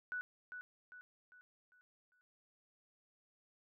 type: tone with echo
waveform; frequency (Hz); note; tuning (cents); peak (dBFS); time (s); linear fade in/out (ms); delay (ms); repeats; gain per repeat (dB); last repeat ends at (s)
sine; 1480; F#6; 0; -38; 0.12-0.21; 0; 400; 5; -7; 2.21
effects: none